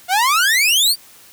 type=exponential sweep; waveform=sawtooth; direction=up; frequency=698.5 to 4779 Hz; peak=-9 dBFS; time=0.08-0.96 s; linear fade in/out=50 ms; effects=white hiss -45 dBFS RMS until 1.32 s